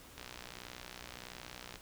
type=click train; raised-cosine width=0.2 ms; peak=-28 dBFS; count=98; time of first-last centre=0.18-1.757 s; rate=61.5 Hz; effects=pink hiss -55 dBFS RMS until 1.81 s